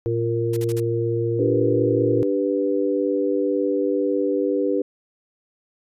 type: harmonic tone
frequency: 115.8 Hz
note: A#2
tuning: 11 cents flat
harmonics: 1 / 3 / 4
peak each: -24 / -24 / -24 dBFS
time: 0.06-2.23 s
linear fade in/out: 0 ms
type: noise bursts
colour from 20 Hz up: white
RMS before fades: -36 dBFS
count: 4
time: 0.53-0.801 s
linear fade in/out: 5 ms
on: 37 ms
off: 41 ms
type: chord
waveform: sine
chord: G major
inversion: second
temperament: equal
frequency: 293.7 / 392 / 493.9 Hz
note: D4 / G4 / B4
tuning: 0 / 0 / 0 cents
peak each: -23 dBFS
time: 1.39-4.82 s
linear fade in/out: 5 ms
effects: resampled to 32000 Hz